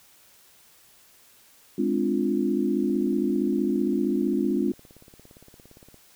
sine chord, D half-diminished seventh, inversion second, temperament equal with one note detuned, 207.7 / 258.3 / 293.7 / 349.2 Hz, Ab3 / C4 / D4 / F4, 0 / -22 / 0 / 0 cents, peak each -27 dBFS, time 1.78-4.72 s, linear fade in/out 5 ms
click train, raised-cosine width 2 ms, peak -36 dBFS, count 55, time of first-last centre 2.84-5.943 s, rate 17.4 Hz
effects white hiss -56 dBFS RMS until 6.15 s

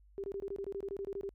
sine tone bursts, 395.4 Hz, G4, 15 cents sharp, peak -36 dBFS, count 14, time 0.18-1.291 s, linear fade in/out 0 ms, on 58 ms, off 23 ms, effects added 50 Hz sine -59 dBFS peak until 1.34 s

